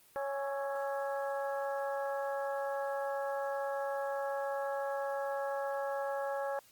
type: harmonic tone with a mistuned harmonic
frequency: 277.2 Hz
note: C#4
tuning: in tune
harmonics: 2 / 3 / 4 / 5 / 6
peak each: -35 / -39 / -45 / -47 / -45 dBFS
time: 0.16-6.59 s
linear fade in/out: 0 ms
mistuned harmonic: 5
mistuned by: -64 cents
effects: white hiss -62 dBFS RMS until 6.71 s + Opus 24 kbps